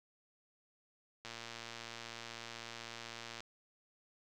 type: click train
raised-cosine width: 0.2 ms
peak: -28 dBFS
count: 251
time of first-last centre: 1.25-3.405 s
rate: 116 Hz
effects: none